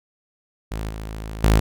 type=tone with level steps; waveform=sawtooth; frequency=53.8 Hz; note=A1; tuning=38 cents flat; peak=-22 / -26 / -9 dBFS; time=0.71-1.6 s; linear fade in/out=10 ms; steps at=0.89 / 1.44 s; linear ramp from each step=2 ms; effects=none